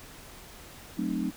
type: chord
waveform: sine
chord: F# diminished seventh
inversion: none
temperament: equal with one note detuned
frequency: 185 / 220 / 261.6 / 304.5 Hz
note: F#3 / A3 / C4 / Eb4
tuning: 0 / 0 / 0 / -37 cents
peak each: -33 dBFS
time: 0.97-1.31 s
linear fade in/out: 20 ms
effects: pink hiss -48 dBFS RMS until 1.36 s